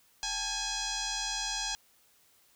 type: tone with frequency modulation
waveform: sine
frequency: 870 Hz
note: A5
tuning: 20 cents flat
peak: -31 dBFS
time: 0.23-1.75 s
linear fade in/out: 0 ms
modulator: 830 Hz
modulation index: 7.5
effects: white hiss -65 dBFS RMS until 2.55 s